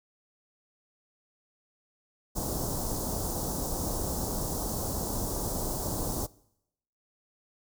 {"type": "band-stop noise", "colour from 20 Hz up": "pink", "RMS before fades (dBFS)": -32, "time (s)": [2.35, 6.27], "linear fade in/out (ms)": 20, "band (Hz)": [970, 5500], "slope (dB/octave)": 24, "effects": ["noise-tail reverb RT60 0.8 s tail -22 dB re dry"]}